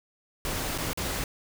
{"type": "noise with dropouts", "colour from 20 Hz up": "pink", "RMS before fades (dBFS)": -31, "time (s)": [0.45, 1.24], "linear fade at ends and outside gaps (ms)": 1, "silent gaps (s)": [[0.778, 0.784], [0.932, 0.974]], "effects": []}